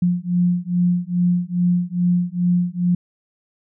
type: beating tone pair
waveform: sine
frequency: 175.8 / 178.2 Hz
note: F3 / F3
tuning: +12 / +35 cents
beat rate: 2.4 Hz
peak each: -19 / -19 dBFS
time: 0.02-2.95 s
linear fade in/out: 5 ms
effects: none